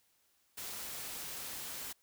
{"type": "noise", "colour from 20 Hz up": "white", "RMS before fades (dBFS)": -43, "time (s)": [0.57, 1.93], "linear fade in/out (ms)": 10, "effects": ["white hiss -73 dBFS RMS until 2.02 s"]}